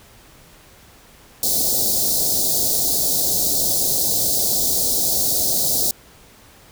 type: band-stop noise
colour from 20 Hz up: white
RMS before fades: -19 dBFS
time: 1.43-5.91 s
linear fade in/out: 2 ms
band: 750 to 4000 Hz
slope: 48 dB/octave
effects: pink hiss -48 dBFS RMS until 6.71 s